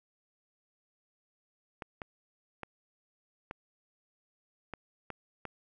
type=clicks; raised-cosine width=0.5 ms; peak=-24 dBFS; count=7; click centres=1.822 / 2.018 / 2.633 / 3.511 / 4.737 / 5.103 / 5.453 s; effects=none